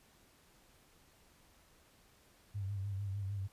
sine tone with vibrato, 99 Hz, G2, 18 cents sharp, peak -36 dBFS, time 2.54-3.48 s, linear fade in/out 20 ms, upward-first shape sine, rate 6.6 Hz, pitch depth 58 cents each way, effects pink hiss -66 dBFS RMS until 3.52 s + resampled to 32000 Hz

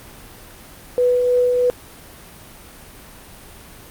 sine tone with tremolo, 493.9 Hz, B4, in tune, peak -12 dBFS, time 0.98-1.7 s, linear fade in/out 0 ms, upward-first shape triangle, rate 3.1 Hz, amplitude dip 30%, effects pink hiss -41 dBFS RMS until 3.9 s + Opus 32 kbps

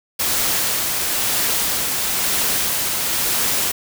white noise with tremolo, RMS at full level -19 dBFS, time 0.19-3.72 s, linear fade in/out 10 ms, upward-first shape sine, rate 1 Hz, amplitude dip 25%, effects none

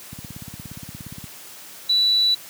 click train, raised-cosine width 5 ms, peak -21 dBFS, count 20, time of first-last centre 0.13-1.241 s, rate 17.1 Hz
sine tone, 3951 Hz, B7, in tune, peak -15 dBFS, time 1.89-2.35 s, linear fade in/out 10 ms
effects white hiss -41 dBFS RMS until 2.49 s + high-pass 100 Hz 12 dB/octave

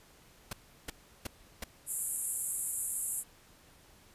pink noise bursts, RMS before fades -37 dBFS, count 4, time 0.51-1.64 s, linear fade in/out 5 ms, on 20 ms, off 350 ms
white band-pass noise, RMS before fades -36 dBFS, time 1.86-3.24 s, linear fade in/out 50 ms, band 7400 to 12000 Hz, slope 96 dB/octave
effects pink hiss -60 dBFS RMS until 4.14 s + resampled to 32000 Hz

